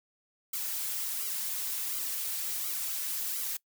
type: noise with flanger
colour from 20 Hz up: blue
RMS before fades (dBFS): -34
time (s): 0.53-3.57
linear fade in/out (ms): 5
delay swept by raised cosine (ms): 1.1 to 5.9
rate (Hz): 1.4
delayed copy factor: -0.9
effects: noise-tail reverb RT60 0.1 s tail -22 dB re dry